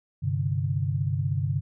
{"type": "chord", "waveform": "sine", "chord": "G suspended fourth", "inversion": "none", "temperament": "just", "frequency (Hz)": [98, 130.67, 147], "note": ["G2", "C3", "D3"], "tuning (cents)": [0, -2, 2], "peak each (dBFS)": -28, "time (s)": [0.22, 1.61], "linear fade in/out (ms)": 20, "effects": []}